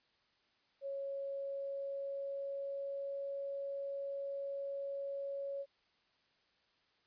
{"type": "tone with pitch glide", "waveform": "sine", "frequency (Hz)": [552, 556.2], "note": ["C#5", "C#5"], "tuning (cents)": [-7, 6], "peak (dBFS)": -38, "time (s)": [0.81, 5.66], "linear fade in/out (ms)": 50, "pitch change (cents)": 13, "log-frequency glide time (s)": [0.92, 3.19], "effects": ["white hiss -74 dBFS RMS until 7.06 s", "resampled to 11025 Hz"]}